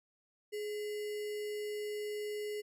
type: tone with sample-and-hold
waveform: sine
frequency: 419.7 Hz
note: G#4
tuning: 18 cents sharp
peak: -36 dBFS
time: 0.52-2.62 s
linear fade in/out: 20 ms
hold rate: 2450 Hz
effects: resampled to 32000 Hz